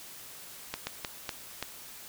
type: slowing click train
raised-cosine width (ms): 0.2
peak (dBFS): -15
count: 5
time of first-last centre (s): 0.74-1.626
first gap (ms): 130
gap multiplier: 1.37
effects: white hiss -47 dBFS RMS until 2.08 s